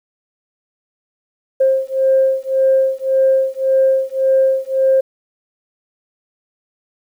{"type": "beating tone pair", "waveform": "sine", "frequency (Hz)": [530, 531.8], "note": ["C5", "C5"], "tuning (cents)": [22, 28], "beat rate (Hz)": 1.8, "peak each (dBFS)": -14, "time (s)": [1.6, 5.01], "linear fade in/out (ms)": 10, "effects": ["tanh soft clip ceiling -4 dBFS", "8-bit"]}